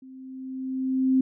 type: tone with level ramp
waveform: sine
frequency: 261.6 Hz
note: C4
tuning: in tune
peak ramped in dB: -43 to -16 dBFS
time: 0.02-1.21 s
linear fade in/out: 5 ms
effects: none